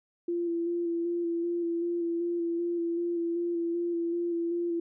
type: tone with vibrato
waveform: sine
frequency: 341.3 Hz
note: F4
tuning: 40 cents flat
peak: -27 dBFS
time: 0.28-4.8 s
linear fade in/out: 5 ms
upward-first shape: square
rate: 2.6 Hz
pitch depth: 18 cents each way
effects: none